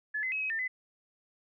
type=tone with pitch steps; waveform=sine; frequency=1718 / 2043 / 2560 / 2542 / 1802 / 2020 Hz; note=A6 / C7 / D#7 / D#7 / A6 / B6; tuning=-42 / -42 / +49 / +36 / +41 / +39 cents; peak=-30 dBFS; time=0.14-0.68 s; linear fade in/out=10 ms; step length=90 ms; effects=none